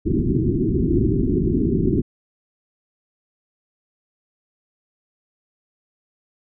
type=low-pass noise; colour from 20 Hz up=white; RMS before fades=-19 dBFS; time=0.05-2.02 s; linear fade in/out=20 ms; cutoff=390 Hz; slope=96 dB/octave; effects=none